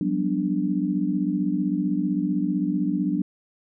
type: chord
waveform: sine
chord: G major seventh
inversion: third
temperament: equal with one note detuned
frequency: 180.35 / 196 / 246.9 / 293.7 Hz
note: F#3 / G3 / B3 / D4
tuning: -44 / 0 / 0 / 0 cents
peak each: -27 / -27 / -29 / -25 dBFS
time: 0.01-3.22 s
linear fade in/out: 2 ms
effects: none